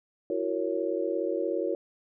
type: chord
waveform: sine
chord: F# dominant seventh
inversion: third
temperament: just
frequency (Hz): 333 / 370 / 462.5 / 555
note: E4 / F#4 / A#4 / C#5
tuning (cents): +18 / 0 / -14 / +2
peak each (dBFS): -32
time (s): 0.3-1.75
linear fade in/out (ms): 2
effects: none